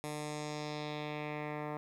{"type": "tone with low-pass filter sweep", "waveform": "10% pulse", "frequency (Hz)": 150, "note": "D3", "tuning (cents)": 37, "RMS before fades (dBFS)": -40, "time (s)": [0.04, 1.77], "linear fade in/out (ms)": 0, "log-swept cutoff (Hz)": [11000, 1400], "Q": 1.9, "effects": ["11-bit"]}